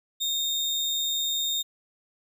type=tone; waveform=35% pulse; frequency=3675 Hz; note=A#7; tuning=25 cents flat; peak=-23 dBFS; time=0.2-1.63 s; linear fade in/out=20 ms; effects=none